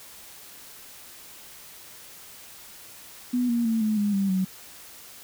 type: tone with pitch steps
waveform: sine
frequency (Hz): 246.9 / 235.9 / 225.4 / 215.3 / 205.7 / 196.53 / 187.76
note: B3 / A#3 / A3 / A3 / G#3 / G3 / F#3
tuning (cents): 0 / +21 / +42 / -37 / -16 / +5 / +26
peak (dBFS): -21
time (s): 3.33-4.45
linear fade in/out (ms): 10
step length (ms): 160
effects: white hiss -46 dBFS RMS until 5.23 s